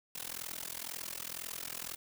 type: noise with amplitude modulation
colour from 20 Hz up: white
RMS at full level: -38 dBFS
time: 0.15-1.96 s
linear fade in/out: 5 ms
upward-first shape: sine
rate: 42 Hz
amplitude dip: 100%
effects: none